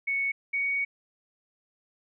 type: tone pair in turn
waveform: sine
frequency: 2217 / 2238 Hz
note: C#7 / C#7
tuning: 0 / +16 cents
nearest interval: unison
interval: 16 cents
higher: second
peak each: -25 dBFS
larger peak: neither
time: 0.07-0.32 / 0.53-0.85 s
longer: second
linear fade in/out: 10 ms
effects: none